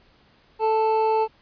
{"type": "tone pair together", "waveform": "triangle", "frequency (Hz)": [440, 880], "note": ["A4", "A5"], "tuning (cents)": [0, 0], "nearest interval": "octave", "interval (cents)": 1200, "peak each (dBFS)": -19, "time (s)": [0.59, 1.28], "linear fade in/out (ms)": 50, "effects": ["pink hiss -58 dBFS RMS until 1.41 s", "resampled to 11025 Hz"]}